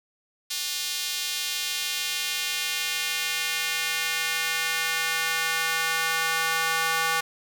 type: tone with high-pass filter sweep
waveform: square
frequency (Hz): 163.2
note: E3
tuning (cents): -17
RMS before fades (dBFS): -27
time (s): 0.5-7.21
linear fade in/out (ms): 10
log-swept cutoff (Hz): 3900 to 1200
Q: 1.3
effects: none